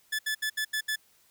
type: tone bursts at uneven times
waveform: sawtooth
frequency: 1731 Hz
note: A6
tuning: 29 cents flat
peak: -24 dBFS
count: 6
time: 0.12-0.19 / 0.26-0.35 / 0.42-0.5 / 0.57-0.65 / 0.73-0.81 / 0.88-0.96 s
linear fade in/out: 10 ms
effects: white hiss -64 dBFS RMS until 1.3 s